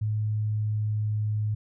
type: tone with pitch glide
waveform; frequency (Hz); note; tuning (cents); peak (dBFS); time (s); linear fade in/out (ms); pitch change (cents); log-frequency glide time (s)
sine; 107.1 to 106.48; A2 to G#2; -46 to +44; -24; 0.01-1.55; 10; -10; 0.21-1.12
effects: none